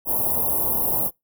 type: band-stop noise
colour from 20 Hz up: white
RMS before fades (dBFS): -22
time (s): 0.05-1.11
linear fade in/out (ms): 50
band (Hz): 1000 to 11000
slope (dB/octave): 48
effects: noise-tail reverb RT60 0.2 s tail -26 dB re dry